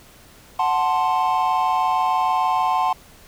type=chord; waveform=triangle; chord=F# diminished; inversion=none; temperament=equal; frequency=740 / 880 / 1046.5 Hz; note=F#5 / A5 / C6; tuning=0 / 0 / 0 cents; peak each=-19 dBFS; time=0.59-2.93 s; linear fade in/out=5 ms; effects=tanh soft clip ceiling -9 dBFS + pink hiss -48 dBFS RMS until 3.27 s